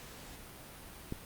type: click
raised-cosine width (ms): 3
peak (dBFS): -23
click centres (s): 1.124
effects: pink hiss -50 dBFS RMS until 1.25 s + Opus 48 kbps